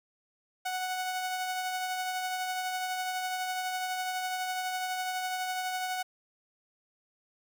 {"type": "tone with tremolo", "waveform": "sawtooth", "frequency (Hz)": 740, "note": "F#5", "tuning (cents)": 0, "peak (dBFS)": -26, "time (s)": [0.65, 6.03], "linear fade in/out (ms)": 10, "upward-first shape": "triangle", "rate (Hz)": 12, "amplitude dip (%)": 35, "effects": []}